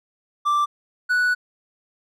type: tone pair in turn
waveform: triangle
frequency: 1174.7 / 1477.3 Hz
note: D6 / F#6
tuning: 0 / -3 cents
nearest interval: major third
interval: 397 cents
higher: second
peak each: -15 dBFS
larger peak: neither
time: 0.45-0.66 / 1.09-1.35 s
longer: second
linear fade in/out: 20 ms
effects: none